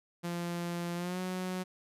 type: tone with pitch glide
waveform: sawtooth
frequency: 172.7 to 184.03 Hz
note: F3 to F#3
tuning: -19 to -9 cents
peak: -30 dBFS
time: 0.23-1.64 s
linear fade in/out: 20 ms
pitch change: +110 cents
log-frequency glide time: 0.95-1.2 s
effects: resampled to 32000 Hz